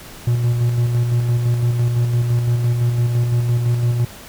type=tone with tremolo; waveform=triangle; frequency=119.8 Hz; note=A#2; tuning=48 cents sharp; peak=-11 dBFS; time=0.27-4.05 s; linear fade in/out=5 ms; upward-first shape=square; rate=5.9 Hz; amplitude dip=35%; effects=pink hiss -38 dBFS RMS until 4.28 s